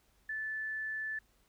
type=tone; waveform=sine; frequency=1748 Hz; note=A6; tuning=12 cents flat; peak=-35 dBFS; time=0.29-1.19 s; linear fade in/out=5 ms; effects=added 50 Hz sine -70 dBFS peak until 1.48 s + pink hiss -71 dBFS RMS until 1.48 s